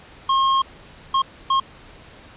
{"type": "tone bursts at uneven times", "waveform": "square", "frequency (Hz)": 1074, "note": "C6", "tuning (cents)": 45, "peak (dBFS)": -16, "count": 3, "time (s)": [[0.29, 0.62], [1.14, 1.22], [1.5, 1.6]], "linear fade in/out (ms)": 5, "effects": ["pink hiss -45 dBFS RMS until 2.36 s", "resampled to 8000 Hz"]}